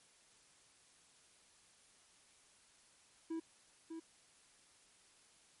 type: tone with echo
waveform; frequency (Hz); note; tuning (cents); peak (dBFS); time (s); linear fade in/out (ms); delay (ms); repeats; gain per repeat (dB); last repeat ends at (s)
triangle; 326.2; E4; -18; -36; 3.3-3.4; 10; 600; 1; -6; 4
effects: white hiss -67 dBFS RMS until 5.6 s + MP3 48 kbps